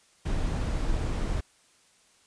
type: noise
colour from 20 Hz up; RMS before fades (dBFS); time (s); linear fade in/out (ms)
brown; -28; 0.25-1.41; 10
effects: white hiss -62 dBFS RMS until 2.26 s + resampled to 22050 Hz